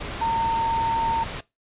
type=tone in noise; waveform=sine; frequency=913 Hz; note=A#5; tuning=36 cents flat; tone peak=-20 dBFS; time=0.21-1.24 s; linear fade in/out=10 ms; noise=pink; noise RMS=-32 dBFS; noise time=0-1.41 s; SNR=+9 dB; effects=noise-tail reverb RT60 0.2 s tail -19 dB re dry + resampled to 8000 Hz